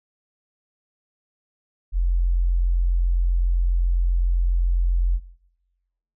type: tone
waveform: sine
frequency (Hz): 43.76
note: F1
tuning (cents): +4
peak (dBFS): -17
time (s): 1.92-5.2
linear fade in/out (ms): 50
effects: noise-tail reverb RT60 1.0 s tail -20 dB re dry